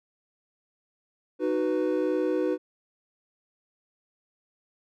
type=chord; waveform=triangle; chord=B major; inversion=first; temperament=just; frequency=308.7 / 370.4 / 493.9 Hz; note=D#4 / F#4 / B4; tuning=-14 / +2 / 0 cents; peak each=-26 dBFS; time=1.39-2.58 s; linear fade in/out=50 ms; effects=none